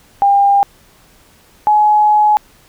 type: tone pair in turn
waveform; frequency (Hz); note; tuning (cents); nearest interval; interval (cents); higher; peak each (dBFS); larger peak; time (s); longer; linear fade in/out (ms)
sine; 801 / 844; G5 / G#5; +37 / +28; minor second; 91; second; -7; neither; 0.22-0.63 / 1.67-2.37; second; 0
effects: pink hiss -48 dBFS RMS until 2.68 s